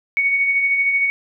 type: tone with tremolo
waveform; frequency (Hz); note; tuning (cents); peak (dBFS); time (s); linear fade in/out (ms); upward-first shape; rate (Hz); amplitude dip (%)
sine; 2229; C#7; +9; -13; 0.17-1.1; 0; sine; 13; 40
effects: none